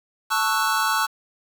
square chord, F# minor seventh, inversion first, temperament equal, 880 / 1108.7 / 1318.5 / 1480 Hz, A5 / C#6 / E6 / F#6, 0 / 0 / 0 / 0 cents, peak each -26 dBFS, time 0.3-1.07 s, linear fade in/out 20 ms, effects 7-bit

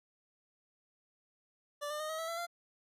25% pulse tone with pitch steps, 584 / 600.4 / 617.3 / 634.7 / 652.5 / 670.8 / 689.7 Hz, D5 / D5 / D#5 / D#5 / E5 / E5 / F5, -10 / +38 / -14 / +34 / -18 / +30 / -22 cents, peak -33 dBFS, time 1.81-2.468 s, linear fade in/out 20 ms, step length 94 ms, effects resampled to 32000 Hz

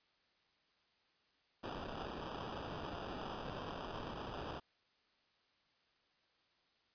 violet noise with sample-and-hold, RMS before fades -45 dBFS, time 1.63-4.6 s, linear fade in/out 10 ms, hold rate 2100 Hz, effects white hiss -75 dBFS RMS until 6.94 s + resampled to 11025 Hz

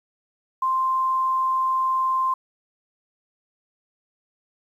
sine tone, 1046.5 Hz, C6, in tune, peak -19 dBFS, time 0.62-2.34 s, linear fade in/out 5 ms, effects 9-bit

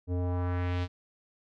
square tone with low-pass filter sweep, 89.2 Hz, F2, 37 cents sharp, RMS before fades -30 dBFS, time 0.07-0.88 s, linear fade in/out 50 ms, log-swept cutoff 410 to 4300 Hz, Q 1.4, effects none

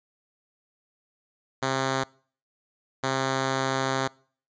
5% pulse tone bursts at uneven times, 133.2 Hz, C3, 31 cents sharp, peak -13 dBFS, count 2, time 1.62-2.04 / 3.03-4.08 s, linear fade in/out 10 ms, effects noise-tail reverb RT60 0.5 s tail -25 dB re dry + resampled to 16000 Hz

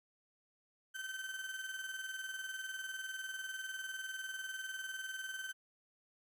35% pulse tone with tremolo, 1541 Hz, G6, 30 cents flat, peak -38 dBFS, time 0.94-5.53 s, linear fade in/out 20 ms, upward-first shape square, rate 20 Hz, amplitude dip 45%, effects none

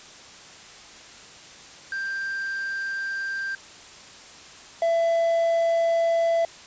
triangle tone pair in turn, 1580 / 668.5 Hz, G6 / E5, +13 / +24 cents, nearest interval octave + minor third, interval 1489 cents, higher first, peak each -25 / -17 dBFS, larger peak second, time 1.92-3.55 / 4.82-6.45 s, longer neither, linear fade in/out 2 ms, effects white hiss -45 dBFS RMS until 6.66 s + resampled to 16000 Hz

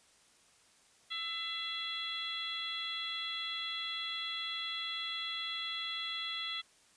harmonic tone with a mistuned harmonic, 673 Hz, E5, 36 cents sharp, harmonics 2 / 3 / 4 / 5 / 6, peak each -46 / -44 / -47 / -38 / -45 dBFS, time 1.1-6.62 s, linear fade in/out 20 ms, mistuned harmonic 2, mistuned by -34 cents, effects white hiss -65 dBFS RMS until 6.96 s + resampled to 22050 Hz

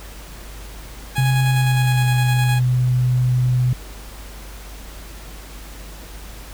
15% pulse tone with tremolo, 830.6 Hz, G#5, in tune, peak -16 dBFS, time 1.15-2.6 s, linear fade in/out 20 ms, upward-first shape square, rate 9.7 Hz, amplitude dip 30%
sine tone with pitch glide, 130.81 to 125.48 Hz, C3 to B2, 0 to +28 cents, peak -14 dBFS, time 1.18-3.73 s, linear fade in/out 2 ms, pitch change -72 cents, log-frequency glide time 1.41-2.1 s
effects added 50 Hz sine -35 dBFS peak until 6.53 s + pink hiss -40 dBFS RMS until 6.53 s

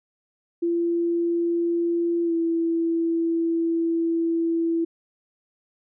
sine tone with pitch glide, 340.7 to 332.2 Hz, F4 to E4, -43 to +13 cents, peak -20 dBFS, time 0.62-4.85 s, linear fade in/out 10 ms, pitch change -44 cents, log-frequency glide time 2.24-2.33 s, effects none

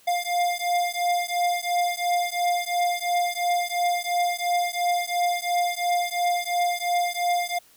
square beating tone pair, 702 / 704.9 Hz, F5 / F5, +9 / +16 cents, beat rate 2.9 Hz, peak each -26 dBFS, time 0.07-7.59 s, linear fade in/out 10 ms, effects white hiss -56 dBFS RMS until 7.76 s

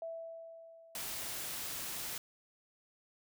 sine tone with exponential decay, 659.3 Hz, E5, in tune, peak -38 dBFS, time 0.02-1.96 s, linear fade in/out 2 ms, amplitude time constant 420 ms
white noise, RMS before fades -41 dBFS, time 0.95-2.18 s, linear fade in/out 2 ms
effects none

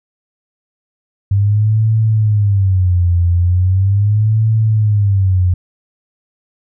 sine tone with vibrato, 98 Hz, G2, in tune, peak -9 dBFS, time 1.31-5.54 s, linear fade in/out 5 ms, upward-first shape sine, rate 0.39 Hz, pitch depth 210 cents each way, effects none

